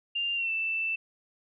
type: tone with pitch glide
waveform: sine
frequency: 2794 to 2657 Hz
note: F7 to E7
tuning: 0 to +13 cents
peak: -27 dBFS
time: 0.15-0.96 s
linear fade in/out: 10 ms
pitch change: -87 cents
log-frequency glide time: 0.35-0.51 s
effects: none